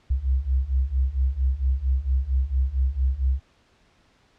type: beating tone pair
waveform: sine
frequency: 63.3 / 67.7 Hz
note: B1 / C#2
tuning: +43 / -40 cents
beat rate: 4.4 Hz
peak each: -24 / -22 dBFS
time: 0.1-3.4 s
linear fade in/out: 10 ms
effects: pink hiss -61 dBFS RMS until 4.38 s + low-pass 5000 Hz 12 dB/octave